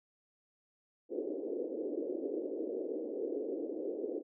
white band-pass noise, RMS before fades -38 dBFS, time 1.09-4.23 s, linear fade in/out 50 ms, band 290 to 490 Hz, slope 48 dB/octave, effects none

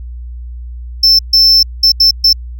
triangle tone bursts at uneven times, 5320 Hz, E8, 15 cents sharp, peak -3 dBFS, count 5, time 1.03-1.19 / 1.33-1.63 / 1.83-1.92 / 2-2.11 / 2.24-2.33 s, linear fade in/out 5 ms, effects added 60 Hz sine -23 dBFS peak until 2.59 s

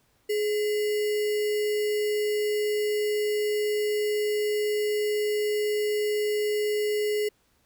sine tone with sample-and-hold, 421 Hz, G#4, 24 cents sharp, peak -23 dBFS, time 0.29-7.29 s, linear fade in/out 10 ms, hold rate 2450 Hz, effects pink hiss -67 dBFS RMS until 7.65 s

